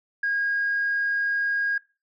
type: tone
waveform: sine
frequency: 1633 Hz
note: G#6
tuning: 30 cents flat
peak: -21 dBFS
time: 0.23-1.78 s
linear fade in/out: 5 ms
effects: noise-tail reverb RT60 0.3 s tail -21 dB re dry + tanh soft clip ceiling -17 dBFS